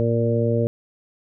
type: harmonic tone with a mistuned harmonic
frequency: 116.54 Hz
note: A#2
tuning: in tune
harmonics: 1 / 2 / 3 / 4 / 5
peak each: -21 / -25 / -28 / -23 / -26 dBFS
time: 0-0.67 s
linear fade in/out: 0 ms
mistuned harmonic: 1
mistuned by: -28 cents
effects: none